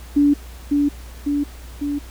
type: tone with echo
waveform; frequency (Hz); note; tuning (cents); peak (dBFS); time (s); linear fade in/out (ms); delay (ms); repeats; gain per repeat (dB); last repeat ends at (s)
sine; 288.3; D4; -32; -11; 0.16-0.34; 10; 550; 3; -3; 1.99
effects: added 60 Hz sine -35 dBFS peak until 2.1 s + pink hiss -44 dBFS RMS until 2.1 s